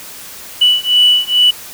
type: beating tone pair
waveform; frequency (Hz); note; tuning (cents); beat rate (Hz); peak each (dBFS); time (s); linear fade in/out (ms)
sine; 2960 / 2962.3; F#7 / F#7; 0 / +1; 2.3; -10; 0.61-1.51; 10
effects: tanh soft clip ceiling -2 dBFS + white hiss -32 dBFS RMS until 1.73 s